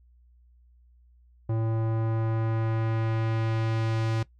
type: tone with low-pass filter sweep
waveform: square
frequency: 112.2 Hz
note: A2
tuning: 34 cents sharp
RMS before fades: -27 dBFS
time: 1.49-4.23 s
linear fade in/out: 5 ms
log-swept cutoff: 730 to 5600 Hz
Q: 0.75
effects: noise-tail reverb RT60 0.1 s tail -18 dB re dry + added 60 Hz sine -55 dBFS peak until 4.39 s